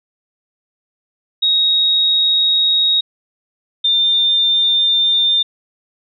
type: tone pair in turn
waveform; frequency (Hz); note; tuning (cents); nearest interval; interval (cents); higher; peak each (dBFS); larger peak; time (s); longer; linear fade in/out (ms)
sine; 3773 / 3602; A#7 / A7; +20 / +40; minor second; 80; first; -11; neither; 1.42-3.01 / 3.84-5.43; neither; 10
effects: none